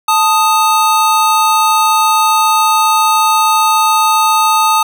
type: tone pair together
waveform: square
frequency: 880 / 1245.4 Hz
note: A5 / D#6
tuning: 0 / +1 cents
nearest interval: tritone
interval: 601 cents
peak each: -12 dBFS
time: 0.08-4.83 s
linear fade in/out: 5 ms
effects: none